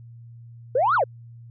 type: exponential two-way sweep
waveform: sine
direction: up then down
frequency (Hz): 467.4 to 1490 to 467.4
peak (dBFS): -16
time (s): 0.75-1.04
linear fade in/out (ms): 5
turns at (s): 0.95
effects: tanh soft clip ceiling -12 dBFS + added 117 Hz sine -41 dBFS peak until 1.5 s